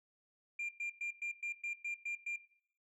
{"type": "tone bursts", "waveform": "sine", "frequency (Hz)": 2390, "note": "D7", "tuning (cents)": 30, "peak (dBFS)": -35, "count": 9, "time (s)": [0.59, 2.361], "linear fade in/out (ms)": 5, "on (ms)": 99, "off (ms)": 110, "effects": ["noise-tail reverb RT60 0.6 s tail -17 dB re dry", "tanh soft clip ceiling -35 dBFS"]}